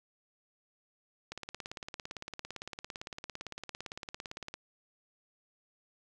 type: click train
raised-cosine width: 0.2 ms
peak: -23 dBFS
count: 58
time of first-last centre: 1.32-4.54 s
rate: 17.7 Hz
effects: none